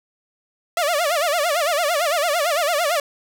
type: tone with vibrato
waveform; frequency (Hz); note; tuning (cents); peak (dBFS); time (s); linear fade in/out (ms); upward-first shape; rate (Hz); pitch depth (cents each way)
sawtooth; 635; D#5; +35; -14; 0.77-3; 2; sine; 8.9; 200
effects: none